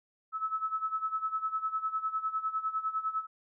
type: tone with tremolo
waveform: sine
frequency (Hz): 1300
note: E6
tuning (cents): -24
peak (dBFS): -27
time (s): 0.32-3.27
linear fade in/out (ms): 50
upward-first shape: sine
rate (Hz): 9.9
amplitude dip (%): 80
effects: none